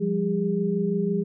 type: tone cluster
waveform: sine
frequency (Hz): 175 / 201 / 405.7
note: F3 / G3 / G#4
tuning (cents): +4 / +44 / -41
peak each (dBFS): -26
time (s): 0-1.24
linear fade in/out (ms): 20
effects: none